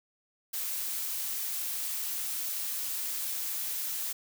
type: noise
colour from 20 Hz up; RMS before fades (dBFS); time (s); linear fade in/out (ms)
blue; -34; 0.53-4.13; 10
effects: none